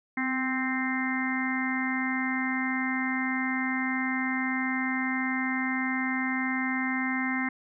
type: harmonic tone with a mistuned harmonic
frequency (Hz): 261.6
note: C4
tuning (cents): 0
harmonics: 1 / 3 / 4 / 5 / 6 / 7 / 8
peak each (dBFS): -29 / -38 / -38 / -41 / -39 / -34 / -32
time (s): 0.17-7.49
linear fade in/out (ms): 5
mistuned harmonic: 1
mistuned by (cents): -24
effects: none